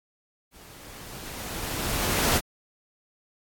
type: noise with level ramp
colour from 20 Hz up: pink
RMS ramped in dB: -50 to -21 dBFS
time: 0.51-2.41 s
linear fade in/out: 50 ms
effects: AAC 64 kbps

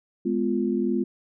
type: chord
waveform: sine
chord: F diminished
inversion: first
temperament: just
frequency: 209.5 / 251.4 / 349.2 Hz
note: Ab3 / Cb4 / F4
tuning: +15 / +31 / 0 cents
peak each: -26 dBFS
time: 0.25-1.04 s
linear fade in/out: 10 ms
effects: none

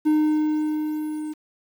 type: tone with level ramp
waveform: triangle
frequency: 306.2 Hz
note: D#4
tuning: 28 cents flat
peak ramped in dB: -13 to -26 dBFS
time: 0.05-1.34 s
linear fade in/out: 20 ms
effects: 8-bit

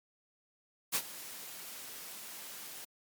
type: noise with ADSR envelope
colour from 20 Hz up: white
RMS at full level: -29 dBFS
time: 0.92-2.85 s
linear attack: 30 ms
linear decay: 63 ms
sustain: -17 dB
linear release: 7 ms
effects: high-pass 150 Hz 12 dB/octave + MP3 96 kbps

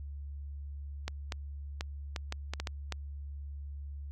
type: clicks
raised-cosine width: 0.2 ms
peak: -18 dBFS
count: 9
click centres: 1.08 / 1.322 / 1.809 / 2.162 / 2.324 / 2.536 / 2.6 / 2.672 / 2.923 s
effects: added 71 Hz sine -39 dBFS peak until 4.11 s

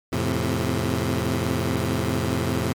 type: chord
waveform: 15% pulse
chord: F major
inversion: none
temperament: equal with one note detuned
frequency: 85.56 / 110 / 130.81 Hz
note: F2 / A2 / C3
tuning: -35 / 0 / 0 cents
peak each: -20 dBFS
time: 0.12-2.73 s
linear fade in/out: 10 ms
effects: MP3 96 kbps

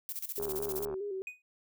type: noise with tremolo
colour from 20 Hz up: violet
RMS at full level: -37 dBFS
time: 0.09-0.85 s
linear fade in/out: 0 ms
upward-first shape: square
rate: 15 Hz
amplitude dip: 80%
type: tone with vibrato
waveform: sine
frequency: 394.4 Hz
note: G4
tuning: 11 cents sharp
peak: -34 dBFS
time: 0.38-1.22 s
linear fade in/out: 0 ms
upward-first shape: square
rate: 4.8 Hz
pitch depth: 62 cents each way
type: click train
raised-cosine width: 1 ms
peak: -29 dBFS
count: 41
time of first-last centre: 0.4-0.941 s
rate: 74 Hz
type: tone with exponential decay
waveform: triangle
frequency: 2489 Hz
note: D#7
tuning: in tune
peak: -33 dBFS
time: 1.27-1.42 s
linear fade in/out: 2 ms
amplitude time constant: 32 ms
effects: none

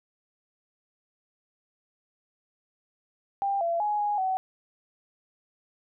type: tone with pitch steps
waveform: sine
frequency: 794 / 678 / 836 / 828 / 755 Hz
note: G5 / E5 / G#5 / G#5 / F#5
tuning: +22 / +49 / +11 / -5 / +35 cents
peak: -24 dBFS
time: 3.42-4.37 s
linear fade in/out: 0 ms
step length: 190 ms
effects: none

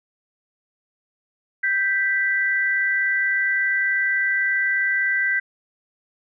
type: tone pair together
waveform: sine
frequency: 1568 / 1975.5 Hz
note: G6 / B6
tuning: 0 / 0 cents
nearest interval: major third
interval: 400 cents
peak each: -21 dBFS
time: 1.63-5.4 s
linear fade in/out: 10 ms
effects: none

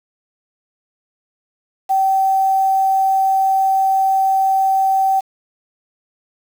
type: tone with quantisation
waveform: sine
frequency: 771 Hz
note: G5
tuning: 29 cents flat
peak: -12 dBFS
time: 1.89-5.21 s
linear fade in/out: 20 ms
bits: 6
effects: none

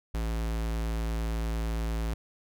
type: tone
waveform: square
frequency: 55.7 Hz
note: A1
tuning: 22 cents sharp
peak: -29 dBFS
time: 0.14-2.14 s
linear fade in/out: 5 ms
effects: none

